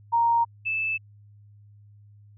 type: tone pair in turn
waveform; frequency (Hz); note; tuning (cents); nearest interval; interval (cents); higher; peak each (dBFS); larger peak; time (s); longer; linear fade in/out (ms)
sine; 932.3 / 2629; A#5 / E7; 0 / -5; octave + tritone; 1795; second; -18 / -24; first; 0.12-0.45 / 0.65-0.98; neither; 20
effects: added 103 Hz sine -49 dBFS peak until 2.37 s